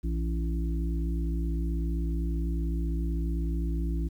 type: harmonic tone with a mistuned harmonic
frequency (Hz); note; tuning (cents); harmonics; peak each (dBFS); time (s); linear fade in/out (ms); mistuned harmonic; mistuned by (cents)
55.7; A1; +22; 1 / 3 / 5 / 6; -27 / -35 / -39 / -40; 0.03-4.09; 20; 1; +110
effects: 10-bit